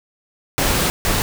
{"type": "noise bursts at uneven times", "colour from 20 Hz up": "pink", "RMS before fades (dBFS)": -18, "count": 2, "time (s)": [[0.58, 0.9], [1.05, 1.22]], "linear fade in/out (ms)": 0, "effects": []}